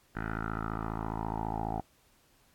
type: tone with low-pass filter sweep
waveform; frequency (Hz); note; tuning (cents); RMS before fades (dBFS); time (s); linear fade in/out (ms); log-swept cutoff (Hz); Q
10% pulse; 54.7; A1; -9; -35; 0.15-1.81; 10; 1600 to 750; 5.9
effects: pink hiss -66 dBFS RMS until 2.54 s + AAC 64 kbps